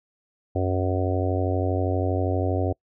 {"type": "harmonic tone", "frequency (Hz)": 92.5, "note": "F#2", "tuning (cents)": 0, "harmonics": [1, 3, 4, 5, 6, 7, 8], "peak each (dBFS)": [-24, -29, -30, -31, -32, -32, -33], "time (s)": [0.55, 2.73], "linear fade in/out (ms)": 10, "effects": ["noise-tail reverb RT60 0.1 s tail -26 dB re dry"]}